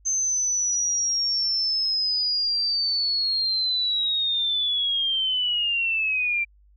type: linear sweep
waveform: sine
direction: down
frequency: 6272 to 2349 Hz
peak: -21 dBFS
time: 0.05-6.45 s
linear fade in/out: 20 ms
effects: added 50 Hz sine -53 dBFS peak until 6.76 s